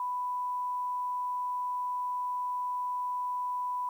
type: tone with quantisation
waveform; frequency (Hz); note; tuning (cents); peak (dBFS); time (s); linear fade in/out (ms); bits
sine; 992; B5; +7; -30; 0-3.89; 2; 10
effects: none